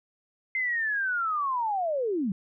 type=linear sweep; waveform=sine; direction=down; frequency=2093 to 174.61 Hz; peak=-25 dBFS; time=0.55-2.32 s; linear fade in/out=2 ms; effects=none